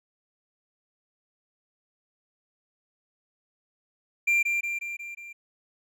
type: tone with echo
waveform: triangle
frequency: 2376 Hz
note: D7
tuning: 20 cents sharp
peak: -18 dBFS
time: 4.27-4.43 s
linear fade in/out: 10 ms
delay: 180 ms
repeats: 5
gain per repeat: -4 dB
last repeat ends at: 5.33 s
effects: none